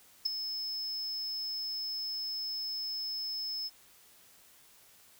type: tone with ADSR envelope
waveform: triangle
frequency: 5220 Hz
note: E8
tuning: 18 cents flat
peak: -22 dBFS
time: 0.25-3.7 s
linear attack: 12 ms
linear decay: 6 ms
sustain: -11 dB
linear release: 35 ms
effects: white hiss -60 dBFS RMS until 5.19 s